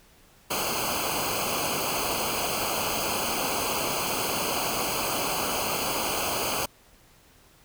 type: noise with comb filter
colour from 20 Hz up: pink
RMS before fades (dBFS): -28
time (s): 0.5-6.66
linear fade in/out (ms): 10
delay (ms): 0.54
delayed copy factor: -0.9
effects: pink hiss -57 dBFS RMS until 7.64 s